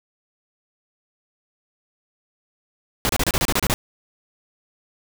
pink noise bursts, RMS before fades -20 dBFS, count 10, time 3.05-3.74 s, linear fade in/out 0 ms, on 42 ms, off 30 ms, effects none

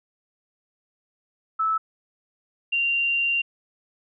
sine tone pair in turn, 1308 / 2772 Hz, E6 / F7, -14 / -14 cents, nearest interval octave + minor second, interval 1300 cents, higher second, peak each -20 dBFS, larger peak neither, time 1.59-1.78 / 2.72-3.42 s, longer second, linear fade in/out 10 ms, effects none

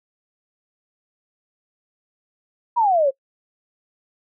sine exponential sweep, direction down, 987.8 to 523.3 Hz, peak -14 dBFS, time 2.76-3.11 s, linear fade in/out 20 ms, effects noise-tail reverb RT60 0.1 s tail -25 dB re dry

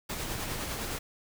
pink noise with tremolo, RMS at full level -34 dBFS, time 0.09-0.99 s, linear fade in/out 10 ms, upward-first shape sine, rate 9.8 Hz, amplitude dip 30%, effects none

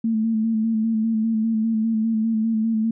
sine tone with vibrato, 222.4 Hz, A3, 19 cents sharp, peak -18 dBFS, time 0.04-2.91 s, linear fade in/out 5 ms, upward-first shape square, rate 5 Hz, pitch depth 31 cents each way, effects none

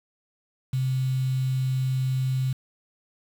sine tone with quantisation, 130.6 Hz, C3, 3 cents flat, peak -22 dBFS, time 0.73-2.53 s, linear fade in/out 5 ms, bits 7, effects none

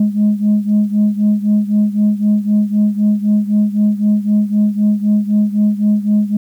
sine beating tone pair, 207.7 / 211.6 Hz, G#3 / G#3, 0 / +33 cents, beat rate 3.9 Hz, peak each -11 / -14 dBFS, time 0-6.37 s, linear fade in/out 5 ms, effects tanh soft clip ceiling -6 dBFS + 8-bit

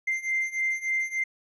triangle beating tone pair, 2087 / 2090.4 Hz, C7 / C7, -5 / -2 cents, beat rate 3.4 Hz, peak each -27 / -25 dBFS, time 0.07-1.24 s, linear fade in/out 10 ms, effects tanh soft clip ceiling -19 dBFS + resampled to 22050 Hz

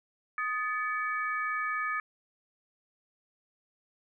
sine tone cluster, 1248 / 1740 / 2271 Hz, D#6 / A6 / C#7, +5 / -20 / +41 cents, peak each -32 / -33 / -38 dBFS, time 0.38-2 s, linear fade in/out 2 ms, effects none

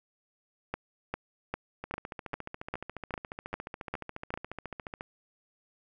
two click trains, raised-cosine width 0.5 ms, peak -17 / -23 dBFS, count 10 / 46, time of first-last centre 0.74-4.34 / 1.84-5.009 s, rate 2.5 / 14.2 Hz, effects none

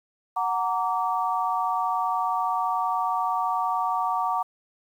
sine chord, Gb augmented, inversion none, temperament just, 740 / 925 / 1156.2 Hz, Gb5 / Bb5 / D6, 0 / -14 / -27 cents, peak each -27 dBFS, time 0.36-4.43 s, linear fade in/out 10 ms, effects 9-bit

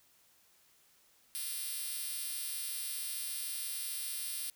5% pulse tone with high-pass filter, 345.3 Hz, F4, 20 cents flat, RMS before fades -39 dBFS, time 1.35-4.5 s, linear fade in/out 0 ms, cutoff 8600 Hz, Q 0.56, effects white hiss -67 dBFS RMS until 4.55 s

